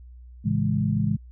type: chord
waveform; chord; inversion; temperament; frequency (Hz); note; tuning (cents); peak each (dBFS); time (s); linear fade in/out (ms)
sine; A major seventh; none; equal with one note detuned; 110 / 138.11 / 164.81 / 207.7; A2 / C#3 / E3 / G#3; 0 / -6 / 0 / 0; -26 / -27 / -27 / -25; 0.44-1.17; 20
effects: added 61 Hz sine -42 dBFS peak until 1.31 s